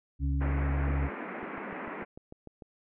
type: harmonic tone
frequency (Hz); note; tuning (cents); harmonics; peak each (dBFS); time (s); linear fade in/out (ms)
69.3; C#2; 0; 1 / 2 / 4; -27 / -33 / -37; 0.19-1.1; 50
type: band-pass noise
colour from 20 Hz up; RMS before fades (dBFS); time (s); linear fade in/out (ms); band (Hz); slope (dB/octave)
pink; -39; 0.4-2.05; 20; 190 to 2300; 48
type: click train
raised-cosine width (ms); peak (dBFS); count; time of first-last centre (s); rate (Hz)
2; -32; 9; 1.43-2.622; 6.71
effects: none